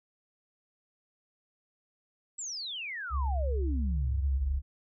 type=exponential sweep; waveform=sine; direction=down; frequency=7902 to 32.7 Hz; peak=-35 dBFS; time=2.38-4.6 s; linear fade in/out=10 ms
type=tone; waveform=sine; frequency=68.2 Hz; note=C#2; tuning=28 cents flat; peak=-27 dBFS; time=3.1-4.62 s; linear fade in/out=50 ms
effects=none